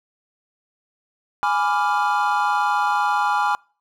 triangle chord, G# diminished seventh, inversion none, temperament equal with one note detuned, 830.6 / 992.9 / 1174.7 / 1396.9 Hz, G#5 / B5 / D6 / F6, 0 / +9 / 0 / 0 cents, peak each -19 / -22 / -23 / -23 dBFS, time 1.43-3.55 s, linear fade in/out 0 ms, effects noise-tail reverb RT60 0.4 s tail -26 dB re dry

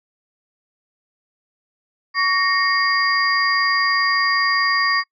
sine tone cluster, 1123 / 1854 / 2175 / 4790 Hz, C#6 / A#6 / C#7 / D8, +22 / -10 / -33 / +33 cents, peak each -19 / -19 / -25 / -22 dBFS, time 2.14-5.04 s, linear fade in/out 50 ms, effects noise-tail reverb RT60 0.1 s tail -23 dB re dry + MP3 96 kbps

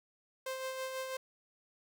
sawtooth tone with tremolo, 523.3 Hz, C5, in tune, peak -32 dBFS, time 0.46-1.17 s, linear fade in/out 5 ms, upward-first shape sine, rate 6.1 Hz, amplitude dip 40%, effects none

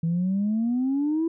sine exponential sweep, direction up, 162.1 to 334.9 Hz, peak -20 dBFS, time 0.03-1.28 s, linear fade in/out 5 ms, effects tanh soft clip ceiling -18 dBFS

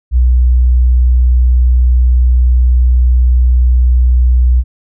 sine tone, 61.74 Hz, B1, in tune, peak -5 dBFS, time 0.11-4.64 s, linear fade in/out 50 ms, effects none

